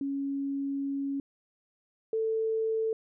sine tone pair in turn, 277.2 / 444 Hz, C#4 / A4, 0 / +16 cents, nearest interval minor sixth, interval 816 cents, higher second, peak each -29 / -26 dBFS, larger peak second, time 0.01-1.2 / 2.13-2.93 s, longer first, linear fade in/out 2 ms, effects none

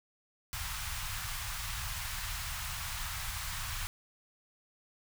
pink band-stop noise, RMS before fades -38 dBFS, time 0.53-3.87 s, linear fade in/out 0 ms, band 120 to 960 Hz, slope 24 dB/octave, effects none

